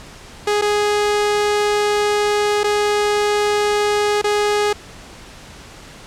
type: tone with dropouts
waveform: sawtooth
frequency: 415.3 Hz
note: G#4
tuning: in tune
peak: -11 dBFS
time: 0.47-4.73 s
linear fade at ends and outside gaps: 5 ms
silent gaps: 0.614-0.62 / 2.634-2.641 / 4.216-4.241 s
effects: pink hiss -39 dBFS RMS until 6.06 s + low-pass 8000 Hz 12 dB/octave